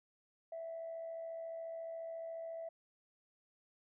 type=tone with amplitude modulation; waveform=sine; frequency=659.3 Hz; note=E5; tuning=in tune; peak=-39 dBFS; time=0.52-2.69 s; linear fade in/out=5 ms; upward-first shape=sine; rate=74.2 Hz; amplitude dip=40%; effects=tanh soft clip ceiling -37 dBFS